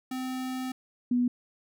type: tone pair in turn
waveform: square / sine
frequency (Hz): 257.6 / 245.3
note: C4 / B3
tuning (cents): -27 / -12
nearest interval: minor second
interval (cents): 85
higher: first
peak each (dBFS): -32 / -22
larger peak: second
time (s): 0.11-0.72 / 1.11-1.28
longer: first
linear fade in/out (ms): 5
effects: none